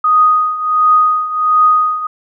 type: tone with tremolo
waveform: sine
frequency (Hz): 1244.5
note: D#6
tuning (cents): 0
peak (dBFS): -5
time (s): 0.04-2.07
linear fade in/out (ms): 5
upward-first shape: triangle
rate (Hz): 1.4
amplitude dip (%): 80
effects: none